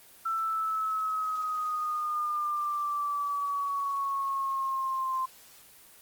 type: exponential sweep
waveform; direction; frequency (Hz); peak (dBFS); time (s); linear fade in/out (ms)
sine; down; 1336 to 1042; -27; 0.25-5.26; 10
effects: white hiss -54 dBFS RMS until 6.01 s + Opus 24 kbps